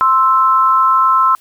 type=tone pair together; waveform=sine; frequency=1046.5 / 1318.5 Hz; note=C6 / E6; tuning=0 / 0 cents; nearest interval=major third; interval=400 cents; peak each=-11 dBFS; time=0.01-1.35 s; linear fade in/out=0 ms; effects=white hiss -50 dBFS RMS until 1.4 s